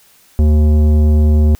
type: tone with tanh clipping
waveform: sine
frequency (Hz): 75.8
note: D#2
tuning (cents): -45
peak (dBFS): -9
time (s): 0.39-1.55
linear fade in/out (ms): 0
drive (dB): 13
effects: white hiss -49 dBFS RMS until 1.59 s